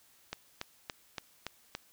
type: click train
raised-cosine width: 0.2 ms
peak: -19 dBFS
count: 6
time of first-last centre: 0.33-1.75 s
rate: 3.52 Hz
effects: white hiss -64 dBFS RMS until 1.92 s